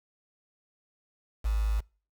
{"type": "tone with quantisation", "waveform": "sine", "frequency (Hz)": 53.4, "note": "G#1", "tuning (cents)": 49, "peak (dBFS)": -24, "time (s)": [1.44, 1.81], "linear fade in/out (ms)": 20, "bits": 7, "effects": ["noise-tail reverb RT60 0.4 s tail -26 dB re dry"]}